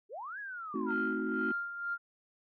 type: linear two-way sweep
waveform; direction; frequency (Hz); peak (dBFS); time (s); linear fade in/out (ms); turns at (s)
sine; up then down; 358.9 to 1700 to 858; -39; 0.09-0.95; 50; 0.39
type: chord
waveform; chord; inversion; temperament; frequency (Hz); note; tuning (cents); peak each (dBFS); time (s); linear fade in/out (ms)
sine; A diminished seventh; none; equal with one note detuned; 220 / 261.6 / 315.3 / 370; A3 / C4 / Eb4 / Gb4; 0 / 0 / +23 / 0; -37; 0.74-1.52; 5
type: tone with tremolo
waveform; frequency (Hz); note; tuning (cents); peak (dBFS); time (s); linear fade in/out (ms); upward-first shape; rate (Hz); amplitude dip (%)
sine; 1396.9; F6; 0; -30; 0.86-1.98; 50; sine; 2; 65
effects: tanh soft clip ceiling -22 dBFS